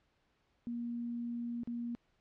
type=tone with dropouts; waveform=sine; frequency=237 Hz; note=A#3; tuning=29 cents sharp; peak=-36 dBFS; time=0.67-1.95 s; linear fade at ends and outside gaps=0 ms; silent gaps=1.634-1.674 s; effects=pink hiss -75 dBFS RMS until 2.2 s + low-pass 4000 Hz 12 dB/octave